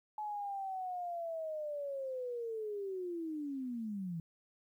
sine linear sweep, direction down, 855 to 160 Hz, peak -37 dBFS, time 0.18-4.2 s, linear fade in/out 2 ms, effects 12-bit

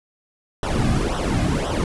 brown noise with flanger, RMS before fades -21 dBFS, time 0.63-1.84 s, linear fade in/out 2 ms, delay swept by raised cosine 0.43 to 2.23 ms, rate 1.9 Hz, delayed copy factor -0.75, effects resampled to 24000 Hz

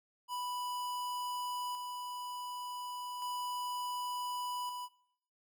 square tone with tremolo, 987.8 Hz, B5, in tune, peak -37 dBFS, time 0.28-4.89 s, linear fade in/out 50 ms, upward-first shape square, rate 0.34 Hz, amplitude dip 35%, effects noise-tail reverb RT60 0.7 s tail -20 dB re dry

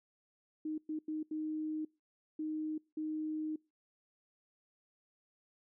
sine tone bursts at uneven times, 310.2 Hz, D#4, 5 cents flat, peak -35 dBFS, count 6, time 0.65-0.78 / 0.89-0.99 / 1.08-1.23 / 1.31-1.85 / 2.39-2.78 / 2.97-3.56 s, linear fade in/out 5 ms, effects noise-tail reverb RT60 0.3 s tail -26 dB re dry

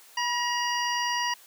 harmonic tone with a mistuned harmonic, 951 Hz, A#5, 34 cents sharp, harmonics 1 / 2 / 3 / 5 / 6, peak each -28 / -31 / -33 / -35 / -36 dBFS, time 0.17-1.34 s, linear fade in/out 5 ms, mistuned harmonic 1, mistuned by +40 cents, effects white hiss -53 dBFS RMS until 1.46 s + high-pass 400 Hz 12 dB/octave

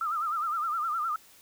sine tone with vibrato, 1278 Hz, D#6, 46 cents sharp, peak -27 dBFS, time 0.01-1.16 s, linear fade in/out 2 ms, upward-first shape sine, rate 9.7 Hz, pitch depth 120 cents each way, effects white hiss -56 dBFS RMS until 1.41 s

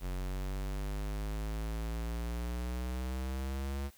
square exponential sweep, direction up, 45.19 to 70 Hz, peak -35 dBFS, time 0-3.91 s, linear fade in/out 50 ms, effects white hiss -62 dBFS RMS until 3.97 s

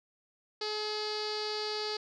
sawtooth tone with low-pass filter, 425.1 Hz, G#4, 40 cents sharp, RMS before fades -35 dBFS, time 0.61-1.97 s, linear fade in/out 5 ms, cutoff 4600 Hz, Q 9, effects none

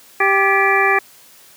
harmonic tone with a mistuned harmonic, 392 Hz, G4, in tune, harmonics 1 / 2 / 3 / 4 / 5 / 6, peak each -19 / -19 / -19 / -19 / -19 / -19 dBFS, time 0.2-0.99 s, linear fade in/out 5 ms, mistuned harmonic 4, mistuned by +150 cents, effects white hiss -46 dBFS RMS until 1.56 s + high-pass 100 Hz 12 dB/octave

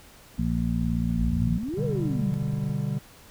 harmonic tone, 57.6 Hz, A#1, 20 cents flat, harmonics 1 / 2 / 3 / 4, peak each -29 / -31 / -27 / -28 dBFS, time 0.38-1.58 s, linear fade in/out 10 ms
click train, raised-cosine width 5 ms, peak -27 dBFS, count 36, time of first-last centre 0.84-2.692 s, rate 18.9 Hz
sine exponential two-way sweep, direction up then down, 43.65 to 502 to 166.6 Hz, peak -28 dBFS, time 1.17-2.34 s, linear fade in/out 0 ms, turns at 1.84 s
triangle chord, G major, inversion first, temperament equal, 123.47 / 146.83 / 196 Hz, B2 / D3 / G3, 0 / 0 / 0 cents, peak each -29 / -26 / -29 dBFS, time 1.77-2.99 s, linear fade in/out 10 ms
effects pink hiss -51 dBFS RMS until 3.3 s

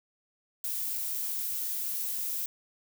violet noise, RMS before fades -33 dBFS, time 0.64-2.46 s, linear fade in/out 2 ms, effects none

